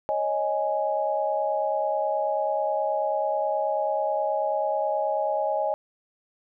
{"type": "chord", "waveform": "sine", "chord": "C# suspended second", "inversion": "none", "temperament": "just", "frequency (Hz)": [554.4, 623.7, 831.5], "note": ["C#5", "D#5", "G#5"], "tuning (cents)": [0, 4, 2], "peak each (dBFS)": [-29, -26, -27], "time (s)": [0.09, 5.74], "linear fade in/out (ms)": 0, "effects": []}